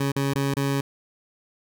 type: tone with dropouts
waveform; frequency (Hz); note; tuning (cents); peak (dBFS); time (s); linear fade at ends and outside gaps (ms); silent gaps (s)
20% pulse; 138.59; C#3; 0; -17; 0-0.81; 5; 0.119-0.161 / 0.336-0.355 / 0.541-0.567
effects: none